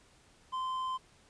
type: tone with hard clipping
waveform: sine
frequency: 1035 Hz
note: C6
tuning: 19 cents flat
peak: -34 dBFS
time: 0.52-0.98 s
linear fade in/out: 20 ms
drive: 5 dB
effects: pink hiss -63 dBFS RMS until 1.29 s + resampled to 22050 Hz